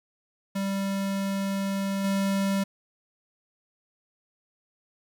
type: tone with level steps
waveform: square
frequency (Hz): 196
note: G3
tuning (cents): 0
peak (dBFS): -27 / -24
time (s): 0.55-2.64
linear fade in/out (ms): 10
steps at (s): 2.04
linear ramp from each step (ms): 5
effects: 9-bit